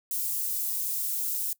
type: high-pass noise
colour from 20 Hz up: white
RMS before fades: -30 dBFS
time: 0.11-1.53 s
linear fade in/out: 2 ms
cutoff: 10000 Hz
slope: 12 dB/octave
effects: noise-tail reverb RT60 0.1 s tail -21 dB re dry